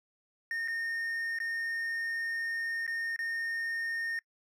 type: tone with dropouts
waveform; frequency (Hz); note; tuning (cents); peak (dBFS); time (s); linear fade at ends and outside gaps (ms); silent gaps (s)
triangle; 1834; A#6; -29; -30; 0.51-4.19; 1; 0.677-0.682 / 1.387-1.401 / 2.866-2.877 / 3.162-3.19
effects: noise-tail reverb RT60 0.1 s tail -24 dB re dry